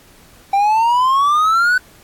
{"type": "exponential sweep", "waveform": "triangle", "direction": "up", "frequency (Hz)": [781, 1512], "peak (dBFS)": -9, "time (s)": [0.53, 1.78], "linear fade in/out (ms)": 5, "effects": ["pink hiss -47 dBFS RMS until 2.03 s", "AAC 64 kbps"]}